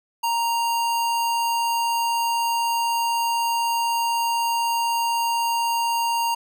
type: tone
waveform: square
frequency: 932 Hz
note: A#5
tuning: 1 cent flat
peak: -21 dBFS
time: 0.23-6.35 s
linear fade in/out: 10 ms
effects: none